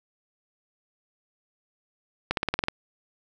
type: accelerating click train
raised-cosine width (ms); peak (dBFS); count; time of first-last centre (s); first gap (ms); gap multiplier
0.3; -8; 8; 2.31-2.684; 62; 0.95
effects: none